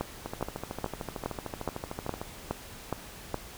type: two click trains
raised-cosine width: 1 ms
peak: -20 / -15 dBFS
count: 27 / 9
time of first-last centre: 0.26-2.215 / 0.01-3.343 s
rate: 13.3 / 2.4 Hz
effects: pink hiss -46 dBFS RMS until 3.57 s